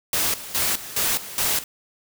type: noise with tremolo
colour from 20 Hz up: white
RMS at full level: -22 dBFS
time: 0.13-1.64 s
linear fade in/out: 2 ms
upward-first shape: square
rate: 2.4 Hz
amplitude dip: 80%
effects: none